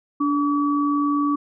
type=tone pair together; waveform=sine; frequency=290 / 1142.4 Hz; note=D4 / D6; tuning=-22 / -48 cents; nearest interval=2 octaves; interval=2374 cents; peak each=-19 / -23 dBFS; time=0.2-1.36 s; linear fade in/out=10 ms; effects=none